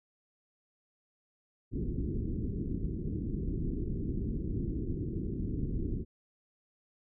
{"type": "low-pass noise", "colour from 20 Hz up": "pink", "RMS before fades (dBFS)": -34, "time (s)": [1.71, 6.05], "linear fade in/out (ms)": 50, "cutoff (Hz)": 380, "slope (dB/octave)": 48, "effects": []}